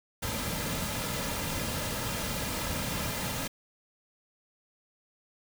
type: noise with comb filter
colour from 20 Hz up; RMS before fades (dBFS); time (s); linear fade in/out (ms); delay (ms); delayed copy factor
pink; -33; 0.22-3.48; 10; 2.7; -0.5
effects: none